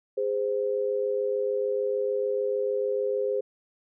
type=tone pair together; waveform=sine; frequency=410.4 / 517.1 Hz; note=G#4 / C5; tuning=-21 / -20 cents; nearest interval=major third; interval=401 cents; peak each=-27 / -27 dBFS; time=0.17-3.41 s; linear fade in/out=10 ms; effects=none